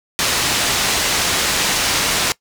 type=low-pass noise; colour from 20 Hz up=white; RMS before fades=-18 dBFS; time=0.19-2.32 s; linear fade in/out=0 ms; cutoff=6400 Hz; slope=12 dB/octave; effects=noise-tail reverb RT60 0.1 s tail -21 dB re dry